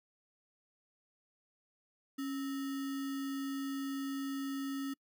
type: tone with sample-and-hold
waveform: sine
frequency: 274.2 Hz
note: C#4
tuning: 19 cents flat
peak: -35 dBFS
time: 2.18-4.94 s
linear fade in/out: 10 ms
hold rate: 1575 Hz
effects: noise-tail reverb RT60 0.1 s tail -26 dB re dry